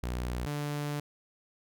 sawtooth tone pair in turn, 61 / 146.51 Hz, B1 / D3, -21 / -4 cents, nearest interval octave + minor third, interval 1517 cents, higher second, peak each -28 dBFS, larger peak neither, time 0.03-0.46 / 0.46-1 s, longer second, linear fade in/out 5 ms, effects none

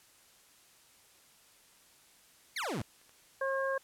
25% pulse exponential sweep, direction down, 2349 to 89.3 Hz, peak -30 dBFS, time 2.56-2.82 s, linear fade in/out 5 ms
clicks, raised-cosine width 0.3 ms, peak -38 / -47 / -44 dBFS, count 3, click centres 2.636 / 3.015 / 3.094 s
harmonic tone, 539 Hz, C#5, 49 cents flat, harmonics 1 / 2 / 3, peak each -32 / -37 / -36 dBFS, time 3.41-3.78 s, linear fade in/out 5 ms
effects white hiss -62 dBFS RMS until 3.83 s + low-pass 12000 Hz 12 dB/octave

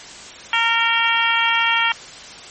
harmonic tone, 460.4 Hz, A#4, 22 cents flat, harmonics 2 / 3 / 4 / 5 / 6 / 7, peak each -22 / -22 / -22 / -22 / -22 / -22 dBFS, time 0.53-1.92 s, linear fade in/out 2 ms, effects white hiss -37 dBFS RMS until 2.5 s + MP3 32 kbps

